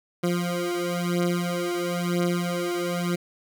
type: beating tone pair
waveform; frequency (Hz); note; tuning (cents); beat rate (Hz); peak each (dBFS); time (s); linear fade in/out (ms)
20% pulse; 174.61 / 175.61; F3 / F3; 0 / +10; 1; -22; 0.23-3.16; 10
effects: none